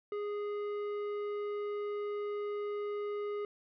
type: tone with tanh clipping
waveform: sine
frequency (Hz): 413.3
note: G#4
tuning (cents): -8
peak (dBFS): -36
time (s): 0.12-3.45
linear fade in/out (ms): 2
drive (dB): 11
effects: none